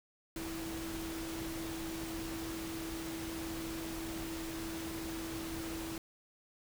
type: tone in noise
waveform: sine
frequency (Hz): 327.4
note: E4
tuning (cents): -12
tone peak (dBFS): -40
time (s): 0.36-5.98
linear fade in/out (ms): 2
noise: pink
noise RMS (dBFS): -44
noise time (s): 0.36-5.98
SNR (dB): +1
effects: none